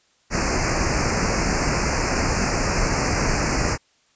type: band-stop noise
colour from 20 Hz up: pink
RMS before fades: -21 dBFS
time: 0.3-3.78 s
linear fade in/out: 50 ms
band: 2600 to 4600 Hz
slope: 96 dB/octave
effects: white hiss -62 dBFS RMS until 4.15 s + resampled to 16000 Hz